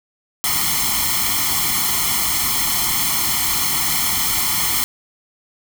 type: noise with comb filter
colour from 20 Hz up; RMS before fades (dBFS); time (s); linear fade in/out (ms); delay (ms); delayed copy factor
white; -19; 0.44-4.84; 0; 0.94; +0.9
effects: none